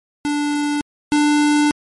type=tone pair in turn; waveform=square; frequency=292.8 / 295.9 Hz; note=D4 / D4; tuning=-5 / +13 cents; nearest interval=unison; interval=18 cents; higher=second; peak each=-18 / -13 dBFS; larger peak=second; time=0.25-0.81 / 1.12-1.71 s; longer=second; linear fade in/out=0 ms; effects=MP3 48 kbps